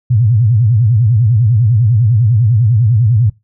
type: tone with vibrato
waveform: sine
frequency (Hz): 113.4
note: A#2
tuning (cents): -47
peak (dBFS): -7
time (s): 0.1-3.3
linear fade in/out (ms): 10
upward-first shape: sine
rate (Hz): 10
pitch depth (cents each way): 210
effects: noise-tail reverb RT60 0.2 s tail -20 dB re dry